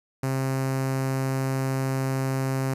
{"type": "tone with notch filter", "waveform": "sawtooth", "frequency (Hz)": 133.2, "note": "C3", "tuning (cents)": 31, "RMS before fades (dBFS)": -26, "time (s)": [0.23, 2.74], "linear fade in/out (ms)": 5, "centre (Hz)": 3400, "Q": 1.3, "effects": ["resampled to 32000 Hz", "10-bit"]}